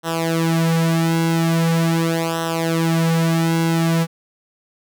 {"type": "tone with flanger", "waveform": "sawtooth", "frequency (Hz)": 164.81, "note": "E3", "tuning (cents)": 0, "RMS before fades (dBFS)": -18, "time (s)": [0.03, 4.07], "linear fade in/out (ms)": 50, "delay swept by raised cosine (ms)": [0.43, 4.43], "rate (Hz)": 0.42, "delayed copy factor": -0.85, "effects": []}